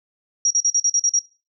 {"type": "tone bursts", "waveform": "sine", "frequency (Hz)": 5690, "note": "F8", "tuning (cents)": 31, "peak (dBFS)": -15, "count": 8, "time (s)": [0.45, 1.191], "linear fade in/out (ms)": 2, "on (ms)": 55, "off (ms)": 43, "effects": ["noise-tail reverb RT60 0.3 s tail -18 dB re dry"]}